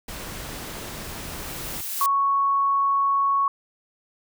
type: noise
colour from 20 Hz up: pink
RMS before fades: -35 dBFS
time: 0.08-1.81 s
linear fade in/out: 5 ms
type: noise with exponential growth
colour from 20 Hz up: blue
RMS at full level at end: -27 dBFS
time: 0.31-2.06 s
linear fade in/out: 1 ms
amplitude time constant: 380 ms
type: tone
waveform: sine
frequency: 1108.7 Hz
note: C#6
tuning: in tune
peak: -18 dBFS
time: 2.01-3.48 s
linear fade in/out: 2 ms
effects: none